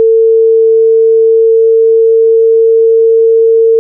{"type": "tone with pitch glide", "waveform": "sine", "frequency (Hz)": [449.8, 452.7], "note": ["A4", "A4"], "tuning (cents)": [38, 49], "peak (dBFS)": -3, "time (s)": [0, 3.79], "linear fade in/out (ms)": 0, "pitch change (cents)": 11, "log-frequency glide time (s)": [0.81, 3.2], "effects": []}